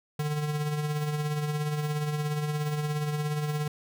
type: tone with tremolo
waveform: square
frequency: 149.8 Hz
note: D3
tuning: 35 cents sharp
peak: -26 dBFS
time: 0.19-3.68 s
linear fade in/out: 5 ms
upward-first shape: triangle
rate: 17 Hz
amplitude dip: 50%
effects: none